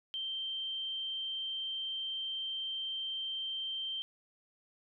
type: tone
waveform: sine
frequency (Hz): 3136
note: G7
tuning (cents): 0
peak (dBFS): -35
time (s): 0.14-4.02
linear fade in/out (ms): 0
effects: none